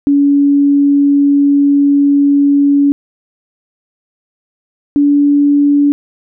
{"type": "tone pair in turn", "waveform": "sine", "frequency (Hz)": [283.5, 287.3], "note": ["C#4", "D4"], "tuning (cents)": [39, -38], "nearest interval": "unison", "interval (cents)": 23, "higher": "second", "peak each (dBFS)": -6, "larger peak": "neither", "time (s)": [[0.07, 2.92], [4.96, 5.92]], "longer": "first", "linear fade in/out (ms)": 0, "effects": []}